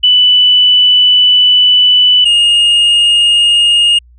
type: tone pair in turn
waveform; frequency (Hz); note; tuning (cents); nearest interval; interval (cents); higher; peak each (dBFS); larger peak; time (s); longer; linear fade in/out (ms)
sine / triangle; 2982 / 2847; F#7 / F7; +13 / +33; minor second; 80; first; -4; neither; 0.03-2.25 / 2.25-3.99; first; 10
effects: added 60 Hz sine -39 dBFS peak until 4.18 s + resampled to 22050 Hz